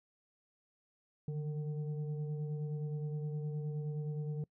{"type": "tone with frequency modulation", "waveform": "sine", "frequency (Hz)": 148.2, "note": "D3", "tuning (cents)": 16, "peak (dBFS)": -35, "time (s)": [1.28, 4.44], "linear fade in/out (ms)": 2, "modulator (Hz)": 306, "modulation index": 0.55, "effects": ["noise-tail reverb RT60 0.1 s tail -25 dB re dry"]}